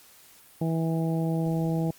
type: harmonic tone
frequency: 163.1 Hz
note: E3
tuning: 18 cents flat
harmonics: 1 / 2 / 3 / 4 / 5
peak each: -25 / -31 / -35 / -37 / -39 dBFS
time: 0.61-1.91 s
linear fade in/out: 5 ms
effects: white hiss -54 dBFS RMS until 1.98 s + Opus 48 kbps